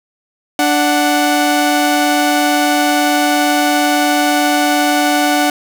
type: tone pair together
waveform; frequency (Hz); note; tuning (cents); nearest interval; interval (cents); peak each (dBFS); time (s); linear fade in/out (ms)
sawtooth; 293.7 / 740; D4 / F#5; 0 / 0; octave + major third; 1600; -10; 0.59-5.5; 2
effects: none